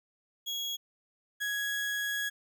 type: tone pair in turn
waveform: 35% pulse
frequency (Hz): 3322 / 1664.9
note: G#7 / G#6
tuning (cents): 0 / +4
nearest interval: octave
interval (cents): 1196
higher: first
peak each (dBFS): -31 / -29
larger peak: second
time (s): 0.46-0.77 / 1.4-2.3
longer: second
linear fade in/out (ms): 20
effects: none